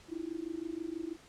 sine tone with amplitude modulation, 328.8 Hz, E4, 4 cents flat, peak -32 dBFS, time 0.08-1.17 s, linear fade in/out 50 ms, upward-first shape sine, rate 26.2 Hz, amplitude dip 95%, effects pink hiss -58 dBFS RMS until 1.28 s + low-pass 8000 Hz 12 dB/octave

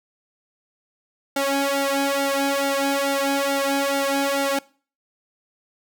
sawtooth tone with flanger, 277.2 Hz, C#4, in tune, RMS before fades -22 dBFS, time 1.36-4.59 s, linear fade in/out 5 ms, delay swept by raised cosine 1.4 to 2.38 ms, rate 2.3 Hz, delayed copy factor +1, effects noise-tail reverb RT60 0.4 s tail -22 dB re dry

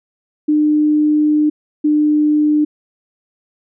sine tone pair in turn, 301.6 / 300.5 Hz, D4 / D4, +46 / +40 cents, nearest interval unison, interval 6 cents, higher first, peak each -10 dBFS, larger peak neither, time 0.48-1.5 / 1.84-2.65 s, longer first, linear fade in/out 10 ms, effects none

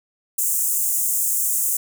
pink high-pass noise, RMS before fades -21 dBFS, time 0.38-1.77 s, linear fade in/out 5 ms, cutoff 7000 Hz, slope 48 dB/octave, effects none

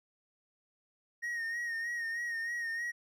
triangle tone with vibrato, 1864.7 Hz, A#6, in tune, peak -32 dBFS, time 1.22-2.92 s, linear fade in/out 20 ms, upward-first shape sine, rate 3.2 Hz, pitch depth 43 cents each way, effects none

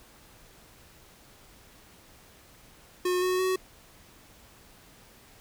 square tone with pitch steps, 361.8 / 367.5 / 373.3 Hz, F#4 / F#4 / F#4, -39 / -12 / +15 cents, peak -25 dBFS, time 3.05-3.56 s, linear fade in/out 5 ms, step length 170 ms, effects pink hiss -55 dBFS RMS until 5.4 s

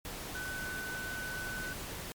sine tone in noise, 1504 Hz, F#6, 28 cents sharp, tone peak -38 dBFS, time 0.35-1.73 s, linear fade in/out 0 ms, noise pink, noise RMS -42 dBFS, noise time 0.05-2.12 s, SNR +1 dB, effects MP3 96 kbps

